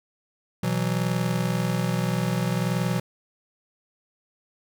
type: chord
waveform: square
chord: B suspended fourth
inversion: none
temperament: just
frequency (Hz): 123.47 / 164.63 / 185.21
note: B2 / E3 / F#3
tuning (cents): 0 / -2 / +2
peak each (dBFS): -28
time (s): 0.63-3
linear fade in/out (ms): 5
effects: none